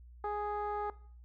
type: tone with low-pass filter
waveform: 15% pulse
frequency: 415.3 Hz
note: G#4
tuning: in tune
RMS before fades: -36 dBFS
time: 0.24-0.9 s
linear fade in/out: 2 ms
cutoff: 980 Hz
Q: 1.7
effects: noise-tail reverb RT60 0.5 s tail -19 dB re dry + added 60 Hz sine -51 dBFS peak until 1.24 s